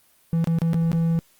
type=tone with dropouts; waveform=triangle; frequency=165.6 Hz; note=E3; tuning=8 cents sharp; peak=-16 dBFS; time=0.33-1.19 s; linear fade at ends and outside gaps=0 ms; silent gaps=0.443-0.473 / 0.586-0.618 / 0.733-0.743 / 0.917-0.93 s; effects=white hiss -59 dBFS RMS until 1.39 s + Opus 32 kbps